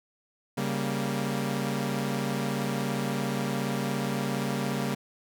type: chord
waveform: sawtooth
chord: G diminished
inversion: second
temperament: equal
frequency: 138.59 / 196 / 233.1 Hz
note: Db3 / G3 / Bb3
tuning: 0 / 0 / 0 cents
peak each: -28 dBFS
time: 0.57-4.95 s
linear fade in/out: 10 ms
effects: none